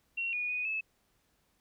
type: tone with pitch steps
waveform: sine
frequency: 2736 / 2454 / 2480 / 2604 Hz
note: F7 / D#7 / D#7 / E7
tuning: -36 / -25 / -6 / -22 cents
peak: -31 dBFS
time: 0.17-0.81 s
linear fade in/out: 10 ms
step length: 160 ms
effects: pink hiss -73 dBFS RMS until 1.6 s